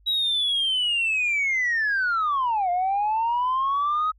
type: linear two-way sweep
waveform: sine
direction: down then up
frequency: 3878 to 697 to 1273 Hz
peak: -19 dBFS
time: 0.06-4.12 s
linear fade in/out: 20 ms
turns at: 2.7 s
effects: tanh soft clip ceiling -18 dBFS + added 50 Hz sine -54 dBFS peak until 4.18 s